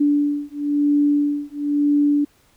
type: beating tone pair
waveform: sine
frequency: 290.1 / 291.1 Hz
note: D4 / D4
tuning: -21 / -15 cents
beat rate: 1 Hz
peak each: -19 dBFS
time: 0-2.25 s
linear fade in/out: 10 ms
effects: pink hiss -58 dBFS RMS until 2.56 s